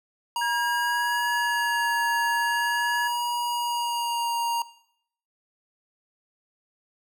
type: tone with vibrato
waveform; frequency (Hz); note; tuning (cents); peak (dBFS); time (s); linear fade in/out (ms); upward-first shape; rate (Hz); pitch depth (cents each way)
square; 948; A#5; +29; -25; 0.36-4.62; 2; sine; 0.42; 19
type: tone with pitch glide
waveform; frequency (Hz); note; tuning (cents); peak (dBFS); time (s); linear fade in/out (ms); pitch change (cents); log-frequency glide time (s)
sine; 1630 to 1694.3; G#6 to G#6; -33 to +34; -26; 0.41-3.08; 10; +67; 0.8-1.29
effects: noise-tail reverb RT60 0.7 s tail -18 dB re dry

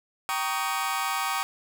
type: chord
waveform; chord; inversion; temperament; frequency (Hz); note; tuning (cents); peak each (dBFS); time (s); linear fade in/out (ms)
sawtooth; Eb dominant seventh; first; just; 777.8 / 933.4 / 1120.1 / 1244.5; G5 / Bb5 / Db6 / Eb6; -14 / +2 / +18 / 0; -28 / -29 / -27 / -28; 0.29-1.43; 0
effects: none

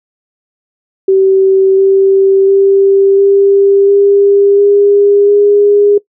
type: tone with pitch steps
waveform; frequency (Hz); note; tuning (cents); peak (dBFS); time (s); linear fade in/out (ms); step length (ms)
sine; 384.4 / 388.4 / 392.5 / 396.6 / 400.7 / 404.9 / 409.1; G4 / G4 / G4 / G4 / G4 / G#4 / G#4; -34 / -16 / +2 / +20 / +38 / -44 / -26; -4; 1.08-5.98; 5; 700
effects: noise-tail reverb RT60 0.1 s tail -20 dB re dry

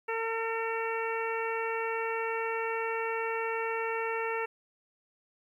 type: harmonic tone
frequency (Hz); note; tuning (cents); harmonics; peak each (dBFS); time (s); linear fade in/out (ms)
452.8; A4; +50; 1 / 2 / 3 / 4 / 5 / 6; -33 / -36 / -38 / -39 / -40 / -41; 0.08-4.46; 10
effects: 11-bit

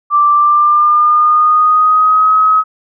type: tone with pitch glide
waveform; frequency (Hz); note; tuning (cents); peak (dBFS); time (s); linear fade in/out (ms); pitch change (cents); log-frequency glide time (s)
sine; 1174.7 to 1273.6; D6 to D#6; 0 to +40; -6; 0.1-2.64; 50; +140; 0.32-2.34
effects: none

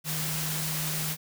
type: tone in noise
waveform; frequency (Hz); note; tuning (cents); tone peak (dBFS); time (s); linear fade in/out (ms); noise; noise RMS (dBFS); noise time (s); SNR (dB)
sine; 155.56; D#3; 0; -33; 0.04-1.17; 50; white; -32; 0.04-1.17; -4
effects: none

